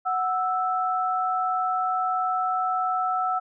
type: tone pair together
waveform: sine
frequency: 740 / 1318.5 Hz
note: F#5 / E6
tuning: 0 / 0 cents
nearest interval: minor seventh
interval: 1000 cents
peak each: -25 dBFS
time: 0.05-3.4 s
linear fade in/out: 20 ms
effects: none